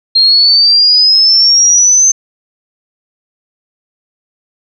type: exponential sweep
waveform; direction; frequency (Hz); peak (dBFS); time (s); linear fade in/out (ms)
sine; up; 4186 to 6272; -4; 0.15-2.12; 10
effects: none